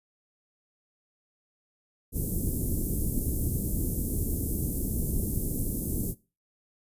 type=band-stop noise; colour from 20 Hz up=pink; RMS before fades=-29 dBFS; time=2.12-6.15 s; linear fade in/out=50 ms; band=350 to 10000 Hz; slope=24 dB/octave; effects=noise-tail reverb RT60 0.3 s tail -19 dB re dry + resampled to 32000 Hz